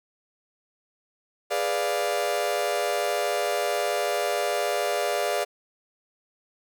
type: chord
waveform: 40% pulse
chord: G# diminished seventh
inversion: none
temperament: equal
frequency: 415.3 / 493.9 / 587.3 / 698.5 Hz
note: G#4 / B4 / D5 / F5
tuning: 0 / 0 / 0 / 0 cents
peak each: -30 / -31 / -27 / -28 dBFS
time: 1.5-5.45 s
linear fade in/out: 20 ms
effects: none